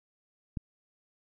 click, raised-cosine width 5 ms, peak -21 dBFS, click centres 0.572 s, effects none

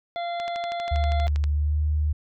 harmonic tone, 690 Hz, F5, 21 cents flat, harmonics 1 / 2 / 3 / 5 / 6, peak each -27 / -43 / -39 / -41 / -49 dBFS, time 0.16-1.27 s, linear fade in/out 0 ms
click train, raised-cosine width 0.2 ms, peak -19 dBFS, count 14, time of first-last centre 0.4-1.44 s, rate 12.5 Hz
sine tone with pitch glide, 73.42 to 75.62 Hz, D2 to D#2, 0 to -49 cents, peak -20 dBFS, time 0.91-2.13 s, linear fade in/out 10 ms, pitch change +51 cents, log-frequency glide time 1.49-1.79 s
effects none

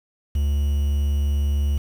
triangle tone with quantisation, 71.5 Hz, D2, 46 cents flat, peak -16 dBFS, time 0.35-1.78 s, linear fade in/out 5 ms, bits 7, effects none

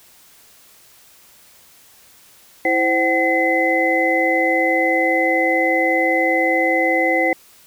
sine tone cluster, 329.9 / 521 / 755 / 2035 Hz, E4 / C5 / F#5 / C7, +1 / -7 / +35 / -49 cents, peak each -21 / -20 / -21 / -18 dBFS, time 2.65-7.33 s, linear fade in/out 2 ms, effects white hiss -49 dBFS RMS until 7.66 s

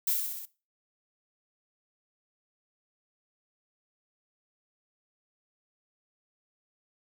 violet noise with echo, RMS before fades -27 dBFS, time 0.07-0.14 s, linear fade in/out 5 ms, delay 63 ms, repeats 5, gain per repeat -3 dB, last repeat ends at 0.455 s, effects noise-tail reverb RT60 0.3 s tail -19 dB re dry

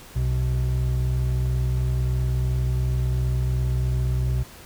triangle tone pair together, 62.9 / 125.8 Hz, B1 / B2, +32 / +32 cents, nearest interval octave, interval 1200 cents, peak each -21 dBFS, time 0.15-4.44 s, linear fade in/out 20 ms, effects pink hiss -45 dBFS RMS until 4.65 s

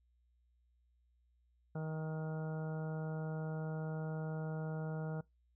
harmonic tone with a mistuned harmonic, 157.6 Hz, D#3, 23 cents sharp, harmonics 1 / 2 / 3 / 4 / 5 / 6 / 7 / 8 / 9, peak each -38 / -53 / -47 / -50 / -53 / -59 / -64 / -61 / -55 dBFS, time 1.75-5.21 s, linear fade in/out 5 ms, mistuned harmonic 6, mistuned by -26 cents, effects noise-tail reverb RT60 0.2 s tail -24 dB re dry + added 60 Hz sine -70 dBFS peak until 5.55 s

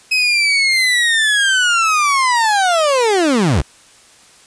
30% pulse linear sweep, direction down, 2556 to 55 Hz, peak -9 dBFS, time 0.11-3.62 s, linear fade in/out 10 ms, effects white hiss -46 dBFS RMS until 4.46 s + resampled to 22050 Hz

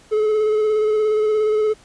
triangle tone with vibrato, 428.9 Hz, A4, 44 cents flat, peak -13 dBFS, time 0.11-1.74 s, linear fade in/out 20 ms, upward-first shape square, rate 17 Hz, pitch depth 18 cents each way, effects pink hiss -50 dBFS RMS until 1.84 s + resampled to 22050 Hz

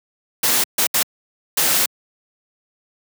white noise bursts at uneven times, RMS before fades -17 dBFS, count 4, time 0.43-0.64 / 0.78-0.87 / 0.94-1.03 / 1.57-1.86 s, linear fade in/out 5 ms, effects high-pass 150 Hz 12 dB/octave

